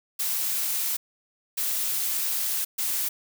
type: noise bursts at uneven times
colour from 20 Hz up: blue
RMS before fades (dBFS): -27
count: 3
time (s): 0.19-0.97 / 1.57-2.65 / 2.78-3.09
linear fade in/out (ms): 10
effects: none